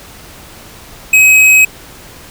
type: tone with hard clipping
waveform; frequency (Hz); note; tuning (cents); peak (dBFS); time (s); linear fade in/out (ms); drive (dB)
sine; 2542; D#7; +36; -5; 1.13-1.65; 5; 11
effects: pink hiss -35 dBFS RMS until 2.3 s